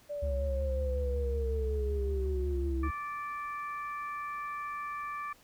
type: linear sweep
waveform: sine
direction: down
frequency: 587.3 to 321.6 Hz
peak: -34 dBFS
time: 0.09-2.89 s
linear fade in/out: 20 ms
type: tone with vibrato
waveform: triangle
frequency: 68.6 Hz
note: C#2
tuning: 17 cents flat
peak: -28 dBFS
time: 0.22-2.91 s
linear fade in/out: 10 ms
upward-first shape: sine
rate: 5.4 Hz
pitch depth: 84 cents each way
type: harmonic tone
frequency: 585 Hz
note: D5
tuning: 7 cents flat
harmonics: 2 / 3 / 4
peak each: -36 / -45 / -46 dBFS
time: 2.83-5.33 s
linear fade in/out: 5 ms
effects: pink hiss -61 dBFS RMS until 5.43 s